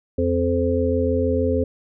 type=harmonic tone with a mistuned harmonic; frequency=86.4 Hz; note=F2; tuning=18 cents flat; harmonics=1 / 3 / 5 / 6; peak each=-23 / -23 / -23 / -23 dBFS; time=0.18-1.64 s; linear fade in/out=5 ms; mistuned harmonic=1; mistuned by=-29 cents; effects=none